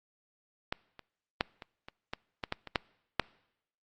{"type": "clicks", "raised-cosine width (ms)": 0.3, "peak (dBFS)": [-15, -30, -10, -27, -28, -19, -17, -15, -26, -10, -8], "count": 11, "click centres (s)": [0.725, 0.993, 1.409, 1.622, 1.885, 2.135, 2.438, 2.524, 2.673, 2.758, 3.197], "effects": ["noise-tail reverb RT60 0.8 s tail -24 dB re dry", "Opus 48 kbps"]}